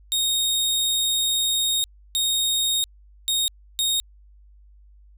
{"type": "tone bursts at uneven times", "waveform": "sawtooth", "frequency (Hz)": 3722, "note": "A#7", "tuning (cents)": -3, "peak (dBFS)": -17, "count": 4, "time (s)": [[0.12, 1.84], [2.15, 2.84], [3.28, 3.48], [3.79, 4]], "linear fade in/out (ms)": 0, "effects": ["added 50 Hz sine -48 dBFS peak until 5.17 s"]}